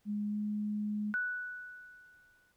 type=tone with pitch glide; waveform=sine; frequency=207.7 to 209.6 Hz; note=G#3 to G#3; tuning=0 to +16 cents; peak=-32 dBFS; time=0.05-1.15 s; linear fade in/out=50 ms; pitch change=+16 cents; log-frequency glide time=0.28-0.36 s
type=tone with exponential decay; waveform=sine; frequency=1480 Hz; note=F#6; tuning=in tune; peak=-29 dBFS; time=1.14-2.52 s; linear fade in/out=0 ms; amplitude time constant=300 ms
effects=pink hiss -74 dBFS RMS until 2.56 s